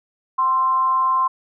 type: tone with frequency modulation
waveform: sine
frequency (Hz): 1046.5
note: C6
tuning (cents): 0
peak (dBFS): -15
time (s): 0.38-1.28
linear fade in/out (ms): 10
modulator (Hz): 286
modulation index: 0.23
effects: none